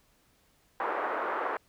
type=band-pass noise; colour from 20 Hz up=white; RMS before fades=-32 dBFS; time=0.8-1.57 s; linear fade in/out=2 ms; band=380 to 1400 Hz; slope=24 dB/octave; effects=pink hiss -67 dBFS RMS until 1.68 s